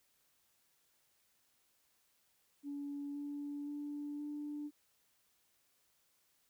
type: tone with pitch steps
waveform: sine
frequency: 285.2 / 288.3 / 291.5 / 294.7 Hz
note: C#4 / D4 / D4 / D4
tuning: +49 / -32 / -13 / +6 cents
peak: -39 dBFS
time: 2.63-4.71 s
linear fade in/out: 50 ms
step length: 520 ms
effects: tanh soft clip ceiling -35 dBFS + white hiss -75 dBFS RMS until 6.49 s